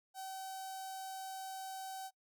sawtooth tone with notch filter, 765 Hz, G5, 42 cents flat, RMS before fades -45 dBFS, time 0.14-2.11 s, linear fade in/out 50 ms, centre 2100 Hz, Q 0.54, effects noise-tail reverb RT60 0.1 s tail -24 dB re dry

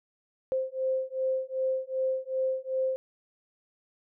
sine beating tone pair, 522 / 524.6 Hz, C5 / C5, -4 / +4 cents, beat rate 2.6 Hz, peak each -30 dBFS, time 0.52-2.96 s, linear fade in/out 0 ms, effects none

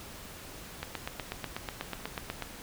click train, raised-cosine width 0.3 ms, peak -18 dBFS, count 14, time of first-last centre 0.83-2.423 s, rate 8.16 Hz, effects pink hiss -46 dBFS RMS until 2.62 s

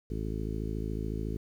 harmonic tone, 53.9 Hz, A1, 35 cents flat, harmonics 1 / 2 / 3 / 4 / 5 / 6 / 7 / 8, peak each -35 / -38 / -40 / -41 / -42 / -43 / -43 / -44 dBFS, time 0.1-1.37 s, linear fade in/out 5 ms, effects 10-bit

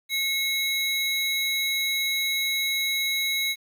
square tone pair together, 2173 / 3872 Hz, C#7 / B7, -35 / -35 cents, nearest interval minor seventh, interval 1000 cents, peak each -27 dBFS, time 0.09-3.56 s, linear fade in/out 50 ms, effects 9-bit

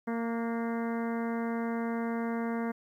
harmonic tone with a mistuned harmonic, 230.8 Hz, A#3, 17 cents flat, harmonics 1 / 2 / 3 / 4 / 5 / 6 / 7 / 8 / 9, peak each -31 / -37 / -41 / -43 / -45 / -47 / -48 / -49 / -50 dBFS, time 0.07-2.72 s, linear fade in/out 10 ms, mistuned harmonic 6, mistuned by +40 cents, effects 11-bit

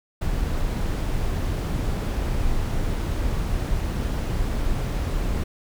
brown noise, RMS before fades -24 dBFS, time 0.21-5.44 s, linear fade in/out 10 ms, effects none

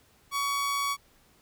sawtooth tone with amplitude modulation, 1125 Hz, C#6, 25 cents sharp, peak -22 dBFS, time 0.31-0.97 s, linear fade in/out 50 ms, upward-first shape sine, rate 116 Hz, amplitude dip 25%, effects pink hiss -62 dBFS RMS until 1.41 s

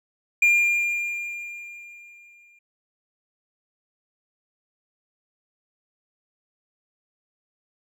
triangle tone with exponential decay, 2402 Hz, D7, 38 cents sharp, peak -12 dBFS, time 0.42-2.59 s, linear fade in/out 5 ms, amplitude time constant 470 ms, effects none

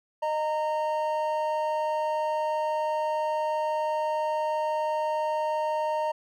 triangle tone pair together, 616 / 923 Hz, D#5 / A#5, -17 / -17 cents, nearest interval perfect fifth, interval 700 cents, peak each -26 dBFS, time 0.22-6.12 s, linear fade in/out 10 ms, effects none

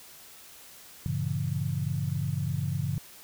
sine chord, G diminished seventh, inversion none, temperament just, 98 / 117.6 / 141.12 / 169.34 Hz, G2 / Bb2 / Db3 / Fb3, 0 / +16 / +31 / +47 cents, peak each -33 / -35 / -30 / -35 dBFS, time 1.06-2.98 s, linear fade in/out 0 ms, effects white hiss -50 dBFS RMS until 3.23 s

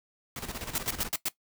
pink noise with tremolo, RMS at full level -36 dBFS, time 0.36-1.09 s, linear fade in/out 2 ms, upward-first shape square, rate 16 Hz, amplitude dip 65%
white noise bursts, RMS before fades -29 dBFS, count 5, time 0.75-1.285 s, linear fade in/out 2 ms, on 31 ms, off 95 ms
effects noise-tail reverb RT60 0.1 s tail -17 dB re dry

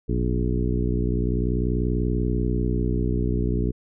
harmonic tone with a mistuned harmonic, 60.4 Hz, B1, 38 cents flat, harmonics 1 / 2 / 3 / 4 / 5 / 6 / 7, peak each -24 / -27 / -29 / -30 / -31 / -32 / -32 dBFS, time 0.08-3.72 s, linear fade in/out 20 ms, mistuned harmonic 1, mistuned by -150 cents, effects none

